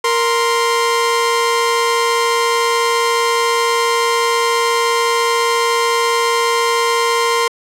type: tone pair together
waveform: sawtooth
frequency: 466.2 / 1046.6 Hz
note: A#4 / C6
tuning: 0 / 0 cents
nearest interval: octave + major second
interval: 1400 cents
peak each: -12 dBFS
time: 0.04-7.48 s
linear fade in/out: 5 ms
effects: low-pass 10000 Hz 12 dB/octave